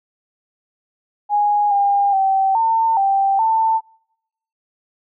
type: tone with pitch steps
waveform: sine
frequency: 827 / 804 / 773 / 902 / 784 / 892 Hz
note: G#5 / G5 / G5 / A5 / G5 / A5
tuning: -8 / +44 / -24 / +43 / 0 / +23 cents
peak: -13 dBFS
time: 1.29-3.81 s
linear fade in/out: 50 ms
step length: 420 ms
effects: noise-tail reverb RT60 0.8 s tail -24 dB re dry